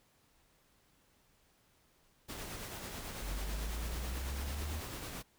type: noise with tremolo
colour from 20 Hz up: pink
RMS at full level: -43 dBFS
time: 2.28-5.23 s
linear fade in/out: 20 ms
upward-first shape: sine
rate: 9.1 Hz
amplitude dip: 30%
type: exponential sweep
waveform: triangle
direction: up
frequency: 46.06 to 78.6 Hz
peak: -35 dBFS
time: 3.21-4.81 s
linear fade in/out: 20 ms
effects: pink hiss -70 dBFS RMS until 5.38 s